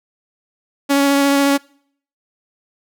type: tone with vibrato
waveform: sawtooth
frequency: 279.8 Hz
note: C#4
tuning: 16 cents sharp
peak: -8 dBFS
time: 0.89-1.58 s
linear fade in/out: 20 ms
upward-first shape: sine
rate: 14 Hz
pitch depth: 12 cents each way
effects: noise-tail reverb RT60 0.6 s tail -25 dB re dry